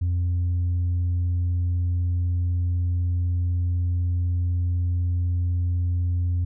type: tone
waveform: sine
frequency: 88 Hz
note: F2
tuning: 14 cents sharp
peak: -18 dBFS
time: 0.01-6.45 s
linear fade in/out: 10 ms
effects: tanh soft clip ceiling -19 dBFS